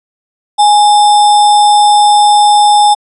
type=tone with sample-and-hold; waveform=sine; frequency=830.6 Hz; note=G#5; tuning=in tune; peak=-3 dBFS; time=0.58-2.95 s; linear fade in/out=20 ms; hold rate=4410 Hz; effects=resampled to 24000 Hz